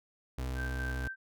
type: tone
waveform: 35% pulse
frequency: 64 Hz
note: C2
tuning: 38 cents flat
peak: -32 dBFS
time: 0.38-1.08 s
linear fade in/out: 5 ms
type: tone with tremolo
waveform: sine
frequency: 1560 Hz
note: G6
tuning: 9 cents flat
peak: -37 dBFS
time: 0.55-1.16 s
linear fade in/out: 50 ms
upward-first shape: square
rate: 4.1 Hz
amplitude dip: 45%
effects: none